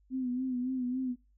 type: tone with vibrato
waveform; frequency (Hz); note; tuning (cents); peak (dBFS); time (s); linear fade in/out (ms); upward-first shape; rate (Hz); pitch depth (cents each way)
sine; 253.8; B3; +47; -30; 0.1-1.16; 50; sine; 3.6; 57
effects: noise-tail reverb RT60 0.3 s tail -21 dB re dry + added 50 Hz sine -63 dBFS peak until 1.37 s